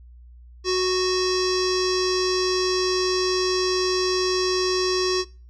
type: tone with low-pass filter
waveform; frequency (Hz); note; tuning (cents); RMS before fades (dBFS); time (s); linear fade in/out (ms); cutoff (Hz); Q
square; 369.2; F#4; -4; -22; 0.64-5.25; 50; 5400; 8
effects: noise-tail reverb RT60 0.4 s tail -25 dB re dry + added 60 Hz sine -43 dBFS peak until 5.49 s